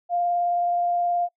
sine tone with vibrato, 700 Hz, F5, 4 cents sharp, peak -20 dBFS, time 0.09-1.29 s, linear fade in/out 50 ms, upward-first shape sine, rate 19 Hz, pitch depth 10 cents each way, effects noise-tail reverb RT60 0.1 s tail -23 dB re dry

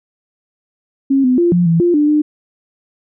sine tone with pitch steps, 271.9 / 252.9 / 345.9 / 175.5 / 166.1 / 348.5 / 296.1 / 300.6 Hz, C#4 / B3 / F4 / F3 / E3 / F4 / D4 / D4, -33 / +41 / -17 / +9 / +13 / -4 / +14 / +40 cents, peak -9 dBFS, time 1.1-2.22 s, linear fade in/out 10 ms, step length 140 ms, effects none

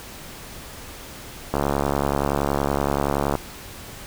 click train, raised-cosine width 1 ms, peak -7 dBFS, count 129, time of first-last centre 1.54-3.353 s, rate 70.6 Hz, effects pink hiss -39 dBFS RMS until 4.06 s

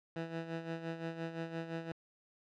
15% pulse tone with tremolo, 164.81 Hz, E3, in tune, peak -30 dBFS, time 0.16-1.92 s, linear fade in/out 2 ms, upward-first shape sine, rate 5.8 Hz, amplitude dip 65%, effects low-pass 3000 Hz 12 dB/octave

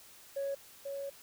sine tone pair in turn, 554.4 / 556.4 Hz, C#5 / C#5, 0 / +6 cents, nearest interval unison, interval 6 cents, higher second, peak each -31 / -36 dBFS, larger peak first, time 0.36-0.55 / 0.85-1.1 s, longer second, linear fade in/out 10 ms, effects tanh soft clip ceiling -30 dBFS + white hiss -56 dBFS RMS until 1.22 s

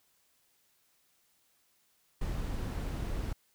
brown noise, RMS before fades -35 dBFS, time 2.21-3.33 s, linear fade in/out 5 ms, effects white hiss -71 dBFS RMS until 3.54 s

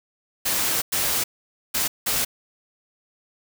white noise bursts at uneven times, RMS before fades -23 dBFS, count 4, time 0.45-0.82 / 0.92-1.24 / 1.74-1.88 / 2.06-2.25 s, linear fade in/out 10 ms, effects none

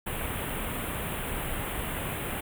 pink band-stop noise, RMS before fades -33 dBFS, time 0.06-2.41 s, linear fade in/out 10 ms, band 3300 to 8700 Hz, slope 48 dB/octave, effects none

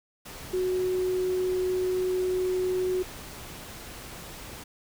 sine tone in noise, 368.4 Hz, F#4, 7 cents flat, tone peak -24 dBFS, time 0.53-3.03 s, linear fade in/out 10 ms, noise pink, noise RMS -42 dBFS, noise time 0.25-4.64 s, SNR +15 dB, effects none

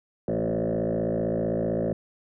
sine tone with frequency modulation, 370 Hz, F#4, in tune, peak -22 dBFS, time 0.28-1.93 s, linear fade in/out 2 ms, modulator 55.6 Hz, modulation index 4.4, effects tanh soft clip ceiling -20 dBFS

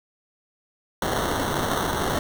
blue noise with sample-and-hold, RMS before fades -25 dBFS, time 1.02-2.19 s, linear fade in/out 2 ms, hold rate 2450 Hz, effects none

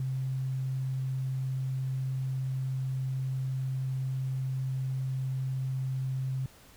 sine tone, 131.6 Hz, C3, 10 cents sharp, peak -29 dBFS, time 0-6.46 s, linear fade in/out 2 ms, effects pink hiss -56 dBFS RMS until 6.76 s

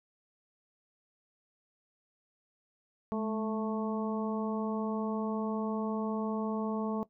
harmonic tone with a mistuned harmonic, 220 Hz, A3, in tune, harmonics 1 / 2 / 3 / 4 / 5, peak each -32 / -36 / -40 / -42 / -43 dBFS, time 3.12-7.03 s, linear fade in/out 0 ms, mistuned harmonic 1, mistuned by -43 cents, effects noise-tail reverb RT60 0.1 s tail -17 dB re dry

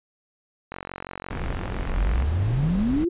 click train, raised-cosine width 0.5 ms, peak -18 dBFS, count 70, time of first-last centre 0.72-2.223 s, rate 45.9 Hz
brown noise, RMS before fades -29 dBFS, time 1.3-3.05 s, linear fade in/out 10 ms
sine exponential sweep, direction up, 41.2 to 361.1 Hz, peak -20 dBFS, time 1.97-3.09 s, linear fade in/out 10 ms
effects resampled to 8000 Hz

